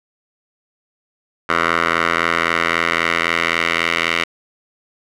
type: tone with band-pass filter sweep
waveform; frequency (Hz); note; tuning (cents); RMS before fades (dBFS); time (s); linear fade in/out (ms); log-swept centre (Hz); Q
10% pulse; 83.8; E2; +29; -18; 1.49-4.24; 5; 1500 to 2300; 2.1
effects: none